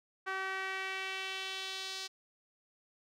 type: tone with band-pass filter sweep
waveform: sawtooth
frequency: 381.9 Hz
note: G4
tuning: 45 cents flat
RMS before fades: -39 dBFS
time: 0.26-2.08 s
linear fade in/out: 20 ms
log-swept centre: 1500 to 4600 Hz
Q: 2
effects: none